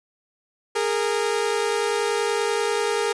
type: tone pair together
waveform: sawtooth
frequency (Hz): 411.9 / 462.3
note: G#4 / A#4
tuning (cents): -14 / -14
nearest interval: major second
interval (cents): 200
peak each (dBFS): -20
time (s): 0.75-3.13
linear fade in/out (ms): 10
effects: resampled to 24000 Hz